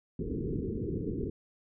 white low-pass noise, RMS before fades -34 dBFS, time 0.19-1.3 s, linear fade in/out 5 ms, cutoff 450 Hz, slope 96 dB/octave, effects none

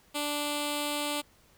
5% pulse tone with notch filter, 293.5 Hz, D4, 1 cent flat, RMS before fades -32 dBFS, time 0.14-1.22 s, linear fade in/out 20 ms, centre 1700 Hz, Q 1.1, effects pink hiss -62 dBFS RMS until 1.57 s

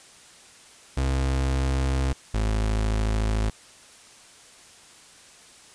35% pulse tone pair in turn, 66.5 / 53.61 Hz, C2 / A1, +29 / -44 cents, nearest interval major third, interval 373 cents, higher first, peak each -20 dBFS, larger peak neither, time 0.97-2.13 / 2.34-3.5 s, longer neither, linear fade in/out 5 ms, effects white hiss -50 dBFS RMS until 5.74 s + resampled to 22050 Hz

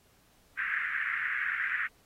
white band-pass noise, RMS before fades -32 dBFS, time 0.57-1.88 s, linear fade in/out 20 ms, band 1500 to 2000 Hz, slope 48 dB/octave, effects pink hiss -65 dBFS RMS until 2.05 s + AAC 48 kbps

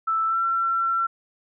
sine tone with pitch glide, 1321 to 1352.7 Hz, E6 to E6, +3 to +44 cents, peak -20 dBFS, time 0.07-1.07 s, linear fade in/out 10 ms, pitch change +41 cents, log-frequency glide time 0.27-0.38 s, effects none

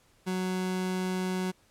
30% pulse tone, 185 Hz, F#3, in tune, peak -26 dBFS, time 0.26-1.52 s, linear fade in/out 20 ms, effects pink hiss -64 dBFS RMS until 1.7 s + low-pass 12000 Hz 12 dB/octave

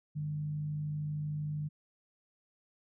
sine tone with frequency modulation, 150 Hz, D3, 37 cents sharp, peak -33 dBFS, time 0.15-1.69 s, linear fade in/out 20 ms, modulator 52.9 Hz, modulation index 0.25, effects none

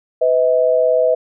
sine tone pair together, 502 / 638.7 Hz, B4 / D#5, +28 / +45 cents, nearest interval major third, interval 417 cents, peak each -14 dBFS, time 0.21-1.15 s, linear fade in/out 10 ms, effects none

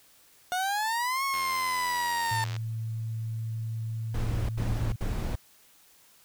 30% pulse exponential two-way sweep, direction up then down, 717 to 1100 to 896 Hz, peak -24 dBFS, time 0.52-2.44 s, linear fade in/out 0 ms, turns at 1.24 s
click train, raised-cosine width 0.2 ms, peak -22 dBFS, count 110, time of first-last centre 1.34-2.565 s, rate 89 Hz
sine tone, 112.1 Hz, A2, 33 cents sharp, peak -30 dBFS, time 2.31-4.96 s, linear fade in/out 5 ms
brown noise bursts, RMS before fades -30 dBFS, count 3, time 4.14-5.356 s, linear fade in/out 5 ms, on 350 ms, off 83 ms
effects white hiss -59 dBFS RMS until 6.24 s

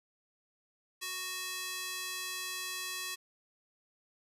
square tone with high-pass filter, 370 Hz, F#4, in tune, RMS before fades -39 dBFS, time 1.01-3.16 s, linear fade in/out 20 ms, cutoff 2300 Hz, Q 0.62, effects resampled to 32000 Hz

